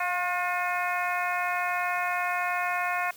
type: harmonic tone with a mistuned harmonic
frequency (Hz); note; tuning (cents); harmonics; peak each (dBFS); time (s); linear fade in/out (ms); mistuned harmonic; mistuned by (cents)
358.9; F4; +47; 2 / 3 / 4 / 5 / 6 / 7; -30 / -32 / -33 / -34 / -35 / -35; 0-3.11; 5; 2; -20
effects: white hiss -50 dBFS RMS until 3.16 s